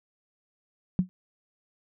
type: tone with exponential decay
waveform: sine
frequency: 183.3 Hz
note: F#3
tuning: 16 cents flat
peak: -15 dBFS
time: 0.99-1.09 s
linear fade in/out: 0 ms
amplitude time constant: 20 ms
effects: none